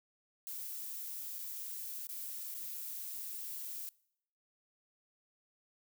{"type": "noise with dropouts", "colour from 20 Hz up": "violet", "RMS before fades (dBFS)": -43, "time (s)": [0.47, 3.89], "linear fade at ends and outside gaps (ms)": 0, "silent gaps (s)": [[1.385, 1.39], [2.069, 2.091], [2.542, 2.548]], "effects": ["noise-tail reverb RT60 0.7 s tail -23 dB re dry"]}